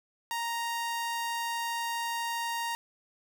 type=tone; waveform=sawtooth; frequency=932.3 Hz; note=A#5; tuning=in tune; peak=-27 dBFS; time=0.31-2.75 s; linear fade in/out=0 ms; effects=none